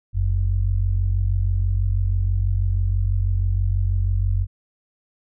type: tone pair together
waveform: sine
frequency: 47.02 / 93.2 Hz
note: F#1 / F#2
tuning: +29 / +13 cents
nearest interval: octave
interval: 1184 cents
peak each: -20 dBFS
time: 0.13-4.47 s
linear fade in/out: 50 ms
effects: none